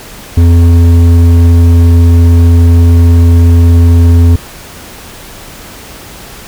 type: tone with hard clipping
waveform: triangle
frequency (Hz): 85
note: F2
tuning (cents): -46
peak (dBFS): -3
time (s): 0.37-4.36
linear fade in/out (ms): 5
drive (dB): 12
effects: pink hiss -29 dBFS RMS until 6.47 s